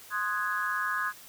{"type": "chord", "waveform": "sine", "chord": "Ab dominant seventh", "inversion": "first", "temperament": "equal", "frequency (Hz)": [1046.5, 1244.5, 1480, 1661.2], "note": ["C6", "Eb6", "Gb6", "Ab6"], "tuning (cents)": [0, 0, 0, 0], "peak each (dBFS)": [-35, -33, -35, -31], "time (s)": [0.1, 1.13], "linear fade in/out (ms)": 50, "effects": ["white hiss -50 dBFS RMS until 1.28 s"]}